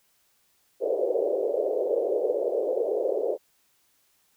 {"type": "band-pass noise", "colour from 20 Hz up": "white", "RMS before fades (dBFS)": -26, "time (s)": [0.8, 3.38], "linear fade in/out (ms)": 50, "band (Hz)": [400, 560], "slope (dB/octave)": 48, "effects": ["white hiss -67 dBFS RMS until 4.36 s"]}